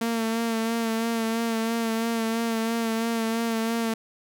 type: tone with vibrato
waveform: sawtooth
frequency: 227.5 Hz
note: A#3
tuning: 42 cents flat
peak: -20 dBFS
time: 0.01-3.94 s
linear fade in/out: 5 ms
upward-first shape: sine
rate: 3 Hz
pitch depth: 30 cents each way
effects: none